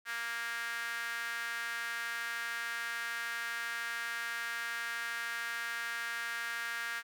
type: tone with high-pass filter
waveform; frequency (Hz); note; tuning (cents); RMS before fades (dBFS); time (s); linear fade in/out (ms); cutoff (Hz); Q
sawtooth; 233.1; A#3; 0; -38; 0.05-7.03; 50; 1600; 4.1
effects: none

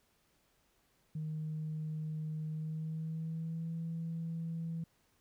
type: tone with pitch glide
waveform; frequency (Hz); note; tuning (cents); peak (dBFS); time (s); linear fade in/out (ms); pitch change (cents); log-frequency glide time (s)
sine; 155.56 to 164.81; D#3 to E3; 0 to 0; -35; 1.15-4.84; 5; +100; 2.49-3.73
effects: tanh soft clip ceiling -32 dBFS + pink hiss -73 dBFS RMS until 5.2 s

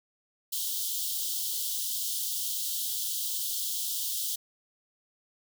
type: high-pass noise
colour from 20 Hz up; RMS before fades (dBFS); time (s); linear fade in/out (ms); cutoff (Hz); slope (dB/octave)
white; -32; 0.52-4.36; 10; 3000; 96
effects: none

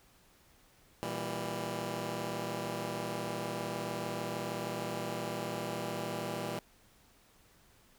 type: chord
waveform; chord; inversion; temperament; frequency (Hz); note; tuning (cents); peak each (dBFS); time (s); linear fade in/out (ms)
10% pulse; E diminished; second; just; 118.67 / 164.81 / 197.78; Bb2 / E3 / G3; +31 / 0 / +16; -32; 1.03-6.59; 0
effects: pink hiss -64 dBFS RMS until 7.98 s

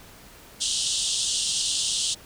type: band-pass noise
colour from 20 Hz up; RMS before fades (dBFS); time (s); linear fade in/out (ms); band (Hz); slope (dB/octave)
pink; -26; 0.6-2.15; 20; 2900 to 9400; 96
effects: pink hiss -48 dBFS RMS until 2.25 s

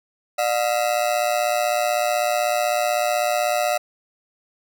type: ring-modulated tone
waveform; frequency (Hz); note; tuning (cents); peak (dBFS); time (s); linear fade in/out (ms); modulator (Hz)
40% pulse; 659; E5; -1; -15; 0.38-3.78; 10; 58
effects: none

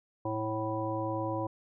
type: harmonic tone with a mistuned harmonic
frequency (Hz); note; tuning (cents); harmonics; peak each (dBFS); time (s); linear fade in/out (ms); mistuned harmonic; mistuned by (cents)
109.3; A2; -11; 1 / 3 / 5 / 7 / 9; -37 / -35 / -36 / -40 / -37; 0.25-1.47; 5; 1; +31
effects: none

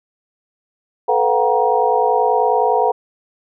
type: tone cluster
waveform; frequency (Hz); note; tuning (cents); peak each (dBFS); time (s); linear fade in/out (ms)
sine; 437.3 / 496.4 / 713 / 763 / 944; A4 / B4 / F5 / G5 / A#5; -11 / +9 / +36 / -47 / +22; -19; 1.08-2.92; 10
effects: none

